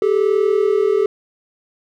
triangle tone pair together, 392 / 432.7 Hz, G4 / A4, 0 / -29 cents, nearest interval major second, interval 171 cents, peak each -14 dBFS, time 0.02-1.06 s, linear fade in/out 2 ms, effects none

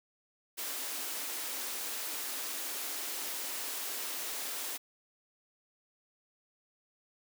white high-pass noise, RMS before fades -38 dBFS, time 0.57-4.78 s, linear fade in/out 20 ms, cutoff 240 Hz, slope 48 dB/octave, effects none

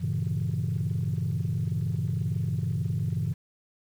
sine chord, G diminished seventh, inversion none, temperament equal, 98 / 116.54 / 138.59 / 164.81 Hz, G2 / Bb2 / Db3 / Fb3, 0 / 0 / 0 / 0 cents, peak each -30 dBFS, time 0-3.34 s, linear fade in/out 20 ms, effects tanh soft clip ceiling -20 dBFS + 9-bit

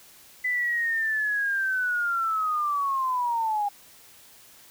sine linear sweep, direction down, 2009 to 805 Hz, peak -23 dBFS, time 0.44-3.69 s, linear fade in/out 10 ms, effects white hiss -52 dBFS RMS until 4.7 s

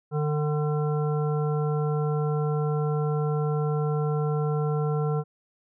harmonic tone with a mistuned harmonic, 150 Hz, D3, 37 cents sharp, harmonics 1 / 3 / 5 / 7 / 9, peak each -24 / -29 / -36 / -41 / -39 dBFS, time 0.11-5.24 s, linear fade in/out 50 ms, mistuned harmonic 7, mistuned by -20 cents, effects none

